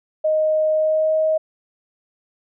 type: tone with pitch glide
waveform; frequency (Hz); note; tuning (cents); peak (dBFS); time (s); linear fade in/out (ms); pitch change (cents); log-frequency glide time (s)
sine; 622.3 to 629.5; D#5 to D#5; 0 to +20; -15; 0.24-1.38; 10; +20; 0.73-1.16
effects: none